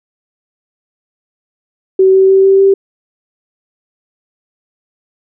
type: tone with pitch steps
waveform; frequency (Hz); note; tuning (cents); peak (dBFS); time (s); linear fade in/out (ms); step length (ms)
sine; 380 / 382.6 / 385.3 / 388 / 390.7; F#4 / G4 / G4 / G4 / G4; +46 / -42 / -30 / -18 / -6; -4; 1.99-2.74; 5; 150
effects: none